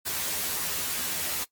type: noise with comb filter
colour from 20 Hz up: white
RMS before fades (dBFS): -30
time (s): 0.05-1.45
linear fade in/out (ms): 20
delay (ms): 12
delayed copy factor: +1
effects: noise-tail reverb RT60 0.1 s tail -19 dB re dry + MP3 96 kbps